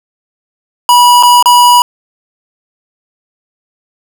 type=tone with dropouts; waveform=square; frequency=974 Hz; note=B5; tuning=24 cents flat; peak=-3 dBFS; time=0.89-1.82 s; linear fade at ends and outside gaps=1 ms; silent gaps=1.227-1.233 / 1.426-1.458 s; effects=none